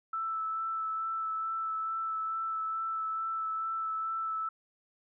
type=tone with vibrato; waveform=sine; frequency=1318.5 Hz; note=E6; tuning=in tune; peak=-31 dBFS; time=0.13-4.49 s; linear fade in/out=5 ms; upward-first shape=sine; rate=2.3 Hz; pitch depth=12 cents each way; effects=none